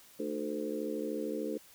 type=harmonic tone with a mistuned harmonic; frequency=73.3 Hz; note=D2; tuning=3 cents flat; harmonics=3 / 4 / 5 / 6 / 7; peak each=-41 / -38 / -43 / -38 / -40 dBFS; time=0.19-1.58 s; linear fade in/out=10 ms; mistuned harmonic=4; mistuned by=+56 cents; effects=white hiss -58 dBFS RMS until 1.74 s